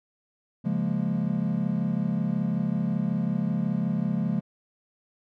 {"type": "chord", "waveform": "triangle", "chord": "Bb minor seventh", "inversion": "first", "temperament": "equal", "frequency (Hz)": [138.59, 174.61, 207.7, 233.1], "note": ["Db3", "F3", "Ab3", "Bb3"], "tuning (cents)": [0, 0, 0, 0], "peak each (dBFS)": [-30, -26, -26, -30], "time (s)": [0.64, 4.41], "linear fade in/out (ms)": 20, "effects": []}